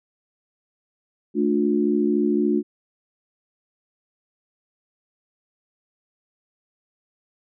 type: chord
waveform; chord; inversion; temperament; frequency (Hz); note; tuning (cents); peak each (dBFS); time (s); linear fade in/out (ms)
sine; D minor; second; equal with one note detuned; 220 / 293.7 / 357.6; A3 / D4 / F4; 0 / 0 / +41; -22; 1.34-2.63; 50
effects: none